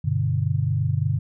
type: chord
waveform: sine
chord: G major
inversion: none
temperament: equal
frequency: 98 / 123.47 / 146.83 Hz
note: G2 / B2 / D3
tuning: 0 / 0 / 0 cents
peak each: -24 dBFS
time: 0.04-1.19 s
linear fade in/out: 10 ms
effects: none